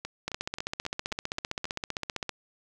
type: two click trains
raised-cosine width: 0.2 ms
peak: -18 / -14 dBFS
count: 7 / 32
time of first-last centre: 0.05-1.654 / 0.28-2.293 s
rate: 3.74 / 15.4 Hz
effects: none